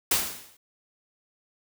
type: noise with exponential decay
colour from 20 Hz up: white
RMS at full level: -20 dBFS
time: 0.11-0.57 s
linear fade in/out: 5 ms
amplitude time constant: 100 ms
effects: none